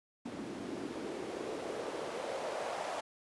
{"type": "noise with band-pass filter sweep", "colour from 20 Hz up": "white", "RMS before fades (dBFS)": -40, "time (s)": [0.25, 3.01], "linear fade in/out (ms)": 10, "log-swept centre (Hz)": [250, 700], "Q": 2.6, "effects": ["resampled to 24000 Hz"]}